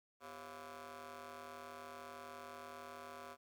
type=ring-modulated tone; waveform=15% pulse; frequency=151.2 Hz; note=D#3; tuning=49 cents flat; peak=-40 dBFS; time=0.2-3.37 s; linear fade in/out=50 ms; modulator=852 Hz; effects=high-pass 100 Hz 12 dB/octave + 13-bit